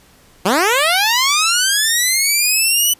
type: linear sweep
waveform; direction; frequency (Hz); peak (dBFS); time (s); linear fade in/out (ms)
10% pulse; up; 170.2 to 3000; -4; 0.45-2.94; 10
effects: pink hiss -49 dBFS RMS until 2.99 s + resampled to 32000 Hz